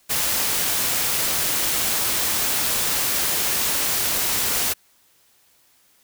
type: noise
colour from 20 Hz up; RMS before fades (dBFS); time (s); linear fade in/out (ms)
white; -22; 0.09-4.74; 20
effects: white hiss -59 dBFS RMS until 6.03 s